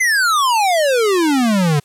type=exponential sweep; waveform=square; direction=down; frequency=2093 to 139.6 Hz; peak=-13 dBFS; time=0-1.8 s; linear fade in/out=10 ms; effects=white hiss -55 dBFS RMS until 1.84 s + low-pass 12000 Hz 12 dB/octave